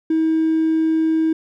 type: tone with hard clipping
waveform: triangle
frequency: 320 Hz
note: D#4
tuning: 49 cents sharp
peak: -15 dBFS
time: 0.1-1.33 s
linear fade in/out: 5 ms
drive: 4 dB
effects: none